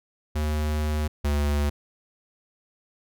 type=tone pair in turn; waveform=square; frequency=75.9 / 72.87 Hz; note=D#2 / D2; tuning=-42 / -13 cents; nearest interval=minor second; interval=71 cents; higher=first; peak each=-24 / -22 dBFS; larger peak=second; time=0.35-1.08 / 1.24-1.7 s; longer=first; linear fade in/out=10 ms; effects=none